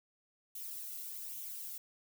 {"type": "noise with flanger", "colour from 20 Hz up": "violet", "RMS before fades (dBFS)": -44, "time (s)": [0.55, 1.78], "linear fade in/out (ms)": 5, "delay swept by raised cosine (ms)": [0.3, 1.5], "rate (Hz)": 1.2, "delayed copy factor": 0.5, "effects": []}